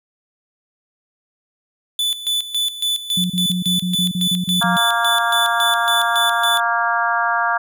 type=tone with tremolo; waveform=45% pulse; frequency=3485 Hz; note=A7; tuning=17 cents flat; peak=-17 dBFS; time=1.99-6.6 s; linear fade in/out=2 ms; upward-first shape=square; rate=3.6 Hz; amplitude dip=75%
type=tone bursts; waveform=sine; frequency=180 Hz; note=F#3; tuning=47 cents flat; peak=-18 dBFS; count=10; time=3.17-4.767 s; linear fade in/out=5 ms; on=130 ms; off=33 ms
type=harmonic tone; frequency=233.1 Hz; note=A#3; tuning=in tune; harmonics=3 / 4 / 5 / 6 / 7; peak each=-22 / -22 / -22 / -22 / -22 dBFS; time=4.61-7.58 s; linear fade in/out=10 ms
effects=none